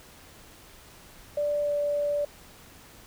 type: tone with pitch glide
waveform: sine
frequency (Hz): 586 to 582.3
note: D5 to D5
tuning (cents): -4 to -15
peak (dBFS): -24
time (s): 1.37-2.25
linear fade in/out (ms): 5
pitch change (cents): -11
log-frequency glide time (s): 1.62-1.71
effects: pink hiss -51 dBFS RMS until 3.06 s